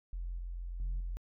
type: tone with level steps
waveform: sine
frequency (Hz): 43.54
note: F1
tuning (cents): -5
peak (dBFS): -35 / -37 / -30 / -34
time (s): 0.13-1.17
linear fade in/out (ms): 0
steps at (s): 0.38 / 0.8 / 1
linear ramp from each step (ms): 2
effects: tanh soft clip ceiling -31 dBFS